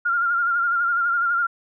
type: tone with vibrato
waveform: sine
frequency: 1396.9 Hz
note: F6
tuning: in tune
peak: -18 dBFS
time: 0.05-1.47 s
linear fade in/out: 10 ms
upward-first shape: sine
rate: 12 Hz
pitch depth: 45 cents each way
effects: none